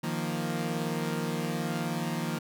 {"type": "chord", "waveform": "sawtooth", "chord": "Eb suspended second", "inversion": "none", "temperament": "equal", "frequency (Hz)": [155.56, 174.61, 233.1], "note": ["Eb3", "F3", "Bb3"], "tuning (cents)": [0, 0, 0], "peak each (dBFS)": -30, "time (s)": [0.03, 2.39], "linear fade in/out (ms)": 10, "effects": []}